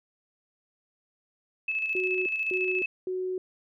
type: tone with tremolo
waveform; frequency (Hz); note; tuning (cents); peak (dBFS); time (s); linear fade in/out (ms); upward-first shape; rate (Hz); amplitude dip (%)
sine; 2605; E7; -21; -25; 1.68-2.86; 5; square; 14; 40
type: tone bursts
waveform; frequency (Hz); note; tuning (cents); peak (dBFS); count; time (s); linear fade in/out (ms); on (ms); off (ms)
sine; 370; F#4; 0; -28; 3; 1.95-3.38; 2; 310; 250
effects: none